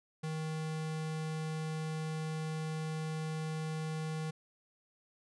square tone, 157.4 Hz, D#3, 20 cents sharp, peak -36 dBFS, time 0.23-4.31 s, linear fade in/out 10 ms, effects resampled to 24000 Hz

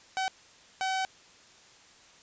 sawtooth tone bursts at uneven times, 760 Hz, F#5, 46 cents sharp, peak -24 dBFS, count 2, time 0.17-0.28 / 0.81-1.05 s, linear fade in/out 0 ms, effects white hiss -56 dBFS RMS until 2.22 s + resampled to 16000 Hz

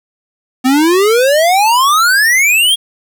square exponential sweep, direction up, 250.5 to 3325 Hz, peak -8 dBFS, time 0.64-2.76 s, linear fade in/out 20 ms, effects 7-bit

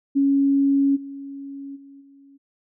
sine tone with level steps, 277.2 Hz, C#4, in tune, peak -15 / -32 / -42 / -47 dBFS, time 0.15-2.38 s, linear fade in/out 20 ms, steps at 0.95 / 1.75 / 2 s, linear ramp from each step 20 ms, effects none

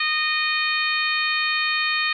harmonic tone, 616 Hz, D#5, 17 cents flat, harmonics 2 / 3 / 4 / 5 / 6 / 7, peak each -28 / -25 / -24 / -31 / -31 / -29 dBFS, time 0-2.13 s, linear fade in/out 5 ms, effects none

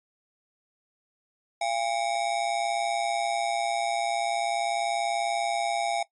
square ring-modulated tone, 747 Hz, F#5, 16 cents sharp, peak -23 dBFS, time 1.61-6.03 s, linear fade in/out 5 ms, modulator 60.2 Hz, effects noise-tail reverb RT60 0.1 s tail -18 dB re dry + MP3 48 kbps

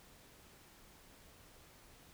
silence, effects pink hiss -61 dBFS RMS until 2.13 s

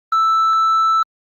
triangle tone with hard clipping, 1320 Hz, E6, 2 cents sharp, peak -11 dBFS, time 0.12-1.03 s, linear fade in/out 5 ms, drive 1 dB, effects Opus 24 kbps

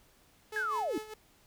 sawtooth tone with tremolo, 431.2 Hz, A4, 35 cents flat, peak -34 dBFS, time 0.52-1.14 s, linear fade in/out 5 ms, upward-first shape sine, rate 5 Hz, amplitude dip 70%
sine linear sweep, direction down, 1700 to 260.7 Hz, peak -30 dBFS, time 0.56-0.98 s, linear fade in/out 2 ms
effects pink hiss -64 dBFS RMS until 1.46 s

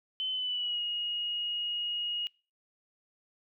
sine tone with pitch glide, 3051 to 2880 Hz, G7 to F#7, -48 to -47 cents, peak -30 dBFS, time 0.2-2.27 s, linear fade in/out 0 ms, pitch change -99 cents, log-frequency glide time 0.3-0.81 s, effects noise-tail reverb RT60 0.4 s tail -26 dB re dry

